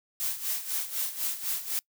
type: noise with tremolo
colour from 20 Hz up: blue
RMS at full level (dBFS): -29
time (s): 0.2-1.79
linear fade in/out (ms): 0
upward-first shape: sine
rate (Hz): 4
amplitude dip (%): 75
effects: noise-tail reverb RT60 0.1 s tail -24 dB re dry